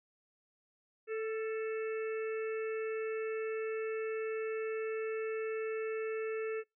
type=harmonic tone with a mistuned harmonic; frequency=440 Hz; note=A4; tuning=in tune; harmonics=1 / 3 / 4 / 5 / 6; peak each=-34 / -48 / -49 / -50 / -50 dBFS; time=1.07-6.64 s; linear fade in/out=50 ms; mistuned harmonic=3; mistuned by=+27 cents; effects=noise-tail reverb RT60 0.2 s tail -26 dB re dry